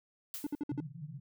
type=noise with exponential decay; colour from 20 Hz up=blue; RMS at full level=-38 dBFS; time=0.34-0.61 s; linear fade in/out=1 ms; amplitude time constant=57 ms
type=tone bursts; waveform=triangle; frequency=292.5 Hz; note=D4; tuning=7 cents flat; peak=-30 dBFS; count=5; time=0.44-0.803 s; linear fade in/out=2 ms; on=27 ms; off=57 ms
type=band-pass noise; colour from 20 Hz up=white; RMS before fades=-44 dBFS; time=0.71-1.2 s; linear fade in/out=10 ms; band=130 to 160 Hz; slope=96 dB/octave
effects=none